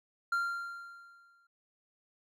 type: tone with exponential decay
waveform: triangle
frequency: 1387 Hz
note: F6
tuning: 12 cents flat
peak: -25 dBFS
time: 0.32-1.47 s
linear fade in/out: 5 ms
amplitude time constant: 250 ms
effects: none